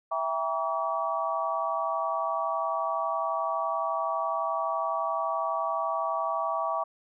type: chord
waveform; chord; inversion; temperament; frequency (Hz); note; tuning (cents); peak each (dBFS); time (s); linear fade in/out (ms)
sine; E diminished seventh; none; just; 659.3 / 791.1 / 949.3 / 1139.2; E5 / G5 / Bb5 / Db6; 0 / +16 / +31 / +47; -31 / -34 / -34 / -30; 0.11-6.84; 10
effects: none